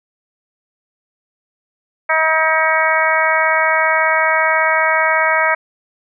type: harmonic tone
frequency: 318.2 Hz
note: D#4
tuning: 39 cents sharp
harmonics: 2 / 3 / 4 / 5 / 6 / 7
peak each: -19 / -19 / -19 / -19 / -19 / -19 dBFS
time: 2.09-5.55 s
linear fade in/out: 10 ms
effects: none